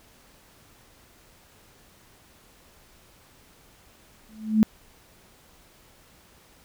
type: tone with exponential growth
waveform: sine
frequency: 217.2 Hz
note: A3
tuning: 22 cents flat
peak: -11 dBFS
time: 4.29-4.63 s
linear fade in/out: 0 ms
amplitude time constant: 72 ms
effects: pink hiss -56 dBFS RMS until 6.64 s